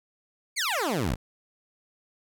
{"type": "exponential sweep", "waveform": "15% pulse", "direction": "down", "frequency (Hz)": [2374, 46.01], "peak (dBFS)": -19, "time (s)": [0.56, 1.16], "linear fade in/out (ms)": 20, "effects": []}